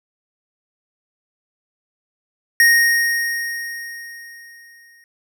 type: tone with exponential decay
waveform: square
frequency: 1863 Hz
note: A#6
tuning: 2 cents flat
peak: -9 dBFS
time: 2.6-5.04 s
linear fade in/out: 1 ms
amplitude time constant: 530 ms
effects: none